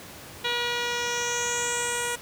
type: tone with low-pass filter sweep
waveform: 10% pulse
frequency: 480.4 Hz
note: B4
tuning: 48 cents flat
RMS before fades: -28 dBFS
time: 0.44-2.16 s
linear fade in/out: 10 ms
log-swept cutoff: 3900 to 9600 Hz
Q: 4.7
effects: pink hiss -43 dBFS RMS until 2.21 s + high-pass 80 Hz 12 dB/octave